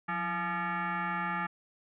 sine tone with frequency modulation, 179.3 Hz, F3, 46 cents sharp, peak -30 dBFS, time 0.08-1.47 s, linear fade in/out 10 ms, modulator 515 Hz, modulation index 3.5, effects none

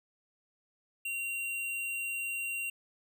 square tone, 2758 Hz, F7, 22 cents flat, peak -34 dBFS, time 1.05-2.7 s, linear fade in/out 5 ms, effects none

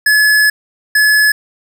square tone pair in turn, 1708 / 1708 Hz, G#6 / G#6, +48 / +48 cents, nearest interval unison, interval 0 cents, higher neither, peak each -8 dBFS, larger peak neither, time 0.06-0.5 / 0.95-1.32 s, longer first, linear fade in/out 5 ms, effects none

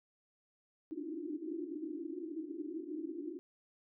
pink band-pass noise, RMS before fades -42 dBFS, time 0.91-3.39 s, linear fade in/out 0 ms, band 290 to 350 Hz, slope 96 dB/octave, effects none

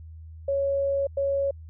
sine tone bursts at uneven times, 554.4 Hz, C#5, in tune, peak -22 dBFS, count 2, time 0.48-1.07 / 1.17-1.51 s, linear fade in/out 5 ms, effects added 80 Hz sine -40 dBFS peak until 1.69 s

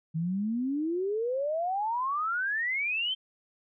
sine exponential sweep, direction up, 155.6 to 3166 Hz, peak -27 dBFS, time 0.14-3.15 s, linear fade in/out 20 ms, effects none

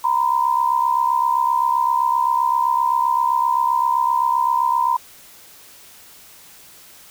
sine tone pair together, 942 / 1009.7 Hz, A#5 / B5, +18 / +38 cents, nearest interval minor second, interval 120 cents, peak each -18 dBFS, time 0.04-4.97 s, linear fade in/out 5 ms, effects white hiss -45 dBFS RMS until 7.1 s

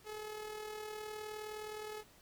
sawtooth tone with amplitude modulation, 426.9 Hz, G#4, 48 cents sharp, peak -37 dBFS, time 0.04-2.04 s, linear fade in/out 50 ms, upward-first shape sine, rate 39.4 Hz, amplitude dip 45%, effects pink hiss -63 dBFS RMS until 2.21 s

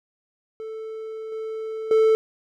triangle tone with level steps, 440.8 Hz, A4, 3 cents sharp, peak -29 / -26 / -12 dBFS, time 0.6-2.15 s, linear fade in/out 0 ms, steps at 1.32 / 1.91 s, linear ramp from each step 2 ms, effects none

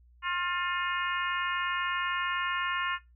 harmonic tone with a mistuned harmonic, 356 Hz, F4, 33 cents sharp, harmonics 3 / 4 / 5 / 6 / 7 / 8, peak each -32 / -35 / -35 / -39 / -41 / -39 dBFS, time 0.22-2.99 s, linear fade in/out 50 ms, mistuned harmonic 4, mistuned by -35 cents, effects noise-tail reverb RT60 0.2 s tail -17 dB re dry + added 60 Hz sine -56 dBFS peak until 3.15 s

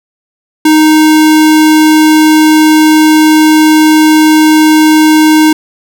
square tone, 310.5 Hz, D#4, 3 cents flat, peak -3 dBFS, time 0.65-5.53 s, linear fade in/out 5 ms, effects none

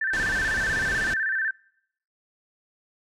sine tone with vibrato, 1661.2 Hz, G#6, in tune, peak -23 dBFS, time 0.01-1.51 s, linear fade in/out 5 ms, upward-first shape square, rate 16 Hz, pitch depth 110 cents each way
pink low-pass noise, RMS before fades -33 dBFS, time 0.13-1.14 s, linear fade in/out 5 ms, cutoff 8200 Hz, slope 24 dB/octave
effects noise-tail reverb RT60 0.7 s tail -24 dB re dry

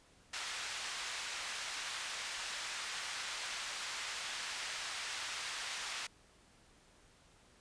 pink band-pass noise, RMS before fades -42 dBFS, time 0.33-6.07 s, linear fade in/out 5 ms, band 1400 to 6900 Hz, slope 12 dB/octave, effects pink hiss -65 dBFS RMS until 7.6 s + resampled to 22050 Hz

